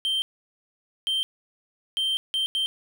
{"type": "tone bursts at uneven times", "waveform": "triangle", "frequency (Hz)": 3136, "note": "G7", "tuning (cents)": 0, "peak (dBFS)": -21, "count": 5, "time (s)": [[0.05, 0.22], [1.07, 1.23], [1.97, 2.17], [2.34, 2.46], [2.55, 2.66]], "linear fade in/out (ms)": 0, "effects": []}